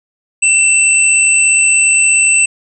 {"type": "tone pair together", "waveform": "sine", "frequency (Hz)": [2678, 8025], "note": ["E7", "B8"], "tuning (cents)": [27, 27], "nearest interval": "octave + perfect fifth", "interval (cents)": 1900, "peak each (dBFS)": -10, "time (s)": [0.42, 2.46], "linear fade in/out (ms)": 10, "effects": []}